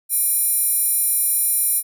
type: tone with high-pass filter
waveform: square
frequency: 797 Hz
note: G5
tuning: 28 cents sharp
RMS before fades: -19 dBFS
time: 0.09-1.83 s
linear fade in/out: 50 ms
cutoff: 11000 Hz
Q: 7.3
effects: none

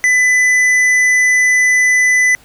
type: tone with hard clipping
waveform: sine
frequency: 2000 Hz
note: B6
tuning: 21 cents sharp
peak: -10 dBFS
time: 0.04-2.35 s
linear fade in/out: 0 ms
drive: 8 dB
effects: pink hiss -46 dBFS RMS until 2.44 s

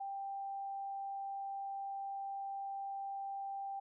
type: tone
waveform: sine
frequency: 788 Hz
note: G5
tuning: 9 cents sharp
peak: -39 dBFS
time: 0-3.8 s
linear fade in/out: 10 ms
effects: none

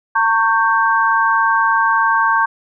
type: chord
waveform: sine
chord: G diminished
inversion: first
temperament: equal with one note detuned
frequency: 909.5 / 1108.7 / 1568 Hz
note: Bb5 / Db6 / G6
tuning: -43 / 0 / 0 cents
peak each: -16 dBFS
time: 0.15-2.46 s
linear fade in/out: 10 ms
effects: none

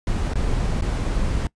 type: noise with dropouts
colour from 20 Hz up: brown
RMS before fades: -22 dBFS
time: 0.07-1.47 s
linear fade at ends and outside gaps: 2 ms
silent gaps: 0.336-0.355 / 0.811-0.821 s
effects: noise-tail reverb RT60 0.1 s tail -22 dB re dry + resampled to 22050 Hz

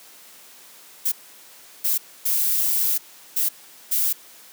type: noise bursts at uneven times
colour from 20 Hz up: violet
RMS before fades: -21 dBFS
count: 5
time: 1.05-1.12 / 1.84-1.98 / 2.25-2.98 / 3.36-3.49 / 3.91-4.13 s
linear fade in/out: 10 ms
effects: white hiss -47 dBFS RMS until 4.52 s + high-pass 200 Hz 12 dB/octave

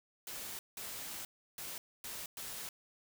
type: noise bursts at uneven times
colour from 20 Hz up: white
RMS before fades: -44 dBFS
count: 5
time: 0.27-0.59 / 0.77-1.25 / 1.58-1.78 / 2.04-2.26 / 2.37-2.69 s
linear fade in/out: 2 ms
effects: none

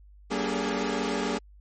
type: tone cluster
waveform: sawtooth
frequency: 192.1 / 234.1 / 285.5 / 408.7 / 435.5 Hz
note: G3 / A#3 / D4 / G#4 / A4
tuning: -35 / +8 / -49 / -28 / -18 cents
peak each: -30 / -28 / -29 / -28 / -32 dBFS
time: 0.3-1.39 s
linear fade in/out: 20 ms
effects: added 50 Hz sine -49 dBFS peak until 1.6 s + MP3 32 kbps

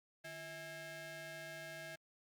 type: ring-modulated tone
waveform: sawtooth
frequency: 493.8 Hz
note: B4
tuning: in tune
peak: -40 dBFS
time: 0.24-1.96 s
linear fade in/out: 10 ms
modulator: 1140 Hz
effects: Opus 48 kbps

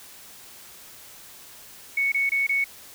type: tone bursts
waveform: sine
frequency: 2217 Hz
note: C#7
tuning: in tune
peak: -20 dBFS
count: 4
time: 1.97-2.642 s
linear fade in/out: 5 ms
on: 150 ms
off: 24 ms
effects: white hiss -46 dBFS RMS until 2.94 s

